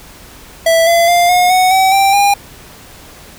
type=tone with pitch steps; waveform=square; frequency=659.3 / 678.6 / 698.5 / 719 / 740 / 761.7 / 784 / 807 Hz; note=E5 / F5 / F5 / F#5 / F#5 / G5 / G5 / G#5; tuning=0 / -50 / 0 / -50 / 0 / -50 / 0 / -50 cents; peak=-8 dBFS; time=0.66-2.34 s; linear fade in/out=5 ms; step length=210 ms; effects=pink hiss -37 dBFS RMS until 3.38 s